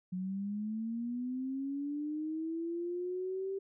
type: linear sweep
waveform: sine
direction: up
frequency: 180.7 to 392 Hz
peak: -34 dBFS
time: 0.12-3.59 s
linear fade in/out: 10 ms
effects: none